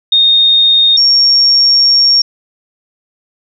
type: tone pair in turn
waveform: sine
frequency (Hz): 3692 / 5532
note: A#7 / F8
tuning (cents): -17 / -17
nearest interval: perfect fifth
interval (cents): 700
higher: second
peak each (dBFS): -5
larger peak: neither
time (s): 0.12-0.97 / 0.97-2.22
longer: second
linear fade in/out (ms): 5
effects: none